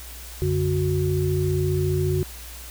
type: tone cluster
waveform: sine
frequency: 90.3 / 144.9 / 366.8 Hz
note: F#2 / D3 / F#4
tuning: -42 / -23 / -15 cents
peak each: -24 dBFS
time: 0.42-2.23 s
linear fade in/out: 0 ms
effects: added 60 Hz sine -39 dBFS peak until 2.7 s + white hiss -41 dBFS RMS until 2.7 s